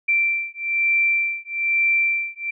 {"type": "beating tone pair", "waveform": "sine", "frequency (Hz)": [2349, 2350.1], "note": ["D7", "D7"], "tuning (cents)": [0, 1], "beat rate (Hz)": 1.1, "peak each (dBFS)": -21, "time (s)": [0.08, 2.51], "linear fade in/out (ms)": 10, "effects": []}